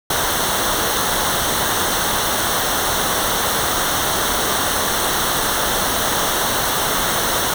pink noise with comb filter, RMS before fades -19 dBFS, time 0.1-7.54 s, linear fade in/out 5 ms, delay 0.41 ms, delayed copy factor -0.7, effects none

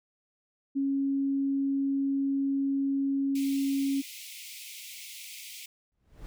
sine tone, 275 Hz, C#4, 14 cents flat, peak -25 dBFS, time 0.75-4.02 s, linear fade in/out 20 ms
pink high-pass noise, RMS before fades -44 dBFS, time 3.35-5.66 s, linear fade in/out 5 ms, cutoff 2100 Hz, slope 96 dB/octave
brown noise with exponential growth, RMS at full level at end -41 dBFS, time 5.92-6.26 s, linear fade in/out 0 ms, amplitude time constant 72 ms
effects none

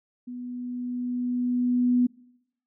sine tone with level ramp, 246.6 Hz, B3, 2 cents flat, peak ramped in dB -34 to -17 dBFS, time 0.27-2.07 s, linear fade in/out 10 ms, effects noise-tail reverb RT60 0.8 s tail -24 dB re dry

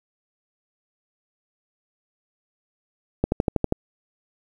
click train, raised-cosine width 2 ms, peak -6 dBFS, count 7, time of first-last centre 3.24-3.724 s, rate 12.4 Hz, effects 8-bit

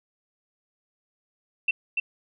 sine tone with echo, 2687 Hz, E7, 33 cents sharp, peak -19 dBFS, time 1.68-1.71 s, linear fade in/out 5 ms, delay 290 ms, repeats 1, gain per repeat -3 dB, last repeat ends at 2 s, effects none

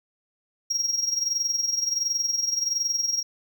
triangle tone with amplitude modulation, 5610 Hz, F8, 7 cents sharp, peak -19 dBFS, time 0.7-3.23 s, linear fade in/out 10 ms, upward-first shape sine, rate 21.4 Hz, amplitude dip 70%, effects none

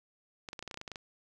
clicks, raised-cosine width 0.2 ms, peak -24 dBFS, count 12, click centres 0.488 / 0.531 / 0.592 / 0.626 / 0.677 / 0.712 / 0.743 / 0.774 / 0.814 / 0.878 / 0.917 / 0.958 s, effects none

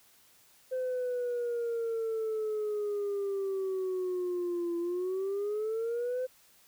sine exponential two-way sweep, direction down then up, 516 to 340.5 to 516 Hz, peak -28 dBFS, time 0.71-6.27 s, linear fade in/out 20 ms, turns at 4.78 s, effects tanh soft clip ceiling -28 dBFS + white hiss -62 dBFS RMS until 6.67 s

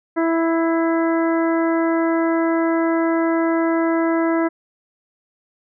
harmonic tone with a mistuned harmonic, 329.6 Hz, E4, in tune, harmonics 1 / 2 / 3 / 4 / 5 / 6, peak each -17 / -23 / -27 / -29 / -31 / -33 dBFS, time 0.16-4.49 s, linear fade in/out 20 ms, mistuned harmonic 6, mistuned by +28 cents, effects none

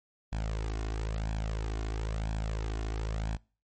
sawtooth tone with flanger, 54 Hz, A1, 32 cents flat, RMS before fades -33 dBFS, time 0.32-3.37 s, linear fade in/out 10 ms, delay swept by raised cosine 1.2 to 2.8 ms, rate 1 Hz, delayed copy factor +0.65, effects noise-tail reverb RT60 0.4 s tail -26 dB re dry + MP3 32 kbps

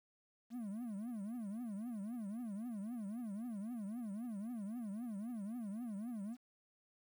triangle tone with vibrato, 220 Hz, A3, in tune, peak -39 dBFS, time 0.5-6.37 s, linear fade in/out 50 ms, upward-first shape triangle, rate 3.8 Hz, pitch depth 250 cents each way, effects 11-bit

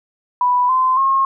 sine tone with pitch steps, 987.8 / 1032.1 / 1078.4 Hz, B5 / C6 / C#6, 0 / -24 / -48 cents, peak -12 dBFS, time 0.41-1.25 s, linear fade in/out 2 ms, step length 280 ms, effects none

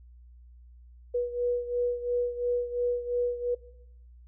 sine beating tone pair, 485.7 / 488.6 Hz, B4 / B4, -29 / -19 cents, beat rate 2.9 Hz, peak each -28 / -32 dBFS, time 1.14-3.55 s, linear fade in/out 10 ms, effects noise-tail reverb RT60 0.8 s tail -19 dB re dry + added 60 Hz sine -49 dBFS peak until 4.27 s

